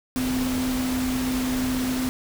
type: tone in noise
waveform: sine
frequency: 255.6 Hz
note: C4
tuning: 40 cents flat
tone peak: -23 dBFS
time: 0.16-2.09 s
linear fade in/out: 0 ms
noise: pink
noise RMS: -31 dBFS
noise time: 0.16-2.09 s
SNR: +5 dB
effects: none